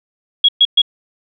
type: tone bursts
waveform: sine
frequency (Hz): 3322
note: G#7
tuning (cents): 0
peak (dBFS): -6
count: 3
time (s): 0.44-0.818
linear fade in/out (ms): 5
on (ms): 46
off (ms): 120
effects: none